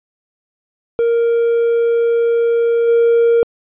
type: tone with level steps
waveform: triangle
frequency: 466.2 Hz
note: A#4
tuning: in tune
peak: -9 / -6 dBFS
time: 0.99-3.43 s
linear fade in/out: 0 ms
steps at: 2.87 s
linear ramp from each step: 20 ms
effects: tanh soft clip ceiling -3 dBFS + resampled to 8000 Hz